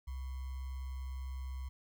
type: tone with sample-and-hold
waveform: sine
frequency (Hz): 65.41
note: C2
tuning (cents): 0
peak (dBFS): -38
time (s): 0.07-1.69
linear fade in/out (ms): 10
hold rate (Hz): 1050
effects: none